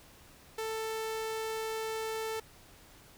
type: tone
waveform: sawtooth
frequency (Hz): 442.4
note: A4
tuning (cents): +9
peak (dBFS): -30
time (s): 0.58-2.4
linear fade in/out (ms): 5
effects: pink hiss -57 dBFS RMS until 3.17 s